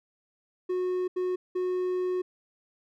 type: tone bursts at uneven times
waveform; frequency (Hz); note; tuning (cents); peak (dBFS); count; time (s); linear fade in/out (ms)
triangle; 365.2; F#4; -23; -24; 3; 0.69-1.08 / 1.16-1.36 / 1.55-2.22; 10
effects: none